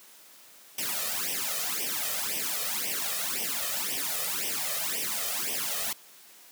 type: noise with flanger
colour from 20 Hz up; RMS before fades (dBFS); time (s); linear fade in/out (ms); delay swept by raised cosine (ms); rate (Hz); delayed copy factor
white; -31; 0.78-5.93; 5; 0.35 to 1.65; 1.9; +0.95
effects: white hiss -53 dBFS RMS until 6.51 s + high-pass 200 Hz 12 dB/octave